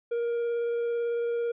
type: tone with vibrato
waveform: triangle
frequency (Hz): 470.7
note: A#4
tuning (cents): +17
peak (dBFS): -24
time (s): 0.11-1.52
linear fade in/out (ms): 10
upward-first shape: sine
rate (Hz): 18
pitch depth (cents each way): 8
effects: resampled to 8000 Hz